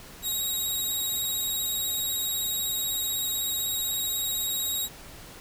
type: tone with vibrato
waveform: 10% pulse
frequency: 3800 Hz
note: A#7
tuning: 33 cents sharp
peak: -20 dBFS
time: 0.22-4.89 s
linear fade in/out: 50 ms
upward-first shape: square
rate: 16 Hz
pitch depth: 11 cents each way
effects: pink hiss -46 dBFS RMS until 5.4 s